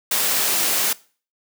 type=noise; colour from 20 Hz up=white; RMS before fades=-20 dBFS; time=0.11-0.93 s; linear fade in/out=5 ms; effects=noise-tail reverb RT60 0.4 s tail -21 dB re dry + high-pass 200 Hz 12 dB/octave